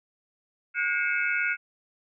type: tone cluster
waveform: sine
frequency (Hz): 1444 / 1591 / 2156 / 2255 / 2598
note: F#6 / G6 / C#7 / C#7 / E7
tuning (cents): -43 / +25 / -49 / +29 / -26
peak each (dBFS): -27 / -33 / -31 / -31 / -33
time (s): 0.74-1.57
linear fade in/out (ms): 50
effects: none